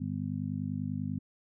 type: harmonic tone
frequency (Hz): 50.1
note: G1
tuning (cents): +38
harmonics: 2 / 3 / 4 / 5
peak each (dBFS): -38 / -37 / -37 / -37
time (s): 0-1.19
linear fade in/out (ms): 10
effects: none